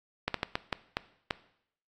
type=slowing click train; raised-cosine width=0.3 ms; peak=-12 dBFS; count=7; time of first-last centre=0.28-1.308 s; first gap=63 ms; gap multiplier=1.4; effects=noise-tail reverb RT60 0.7 s tail -18 dB re dry + AAC 48 kbps